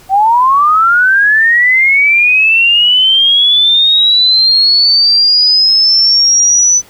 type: linear sweep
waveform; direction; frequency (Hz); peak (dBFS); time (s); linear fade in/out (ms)
sine; up; 751 to 6020; -5; 0.09-6.82; 50
effects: pink hiss -41 dBFS RMS until 6.89 s